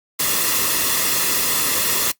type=noise with comb filter; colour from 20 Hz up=white; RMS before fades=-19 dBFS; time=0.19-2.12 s; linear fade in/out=10 ms; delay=1.3 ms; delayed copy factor=-0.55; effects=noise-tail reverb RT60 0.1 s tail -19 dB re dry + Opus 48 kbps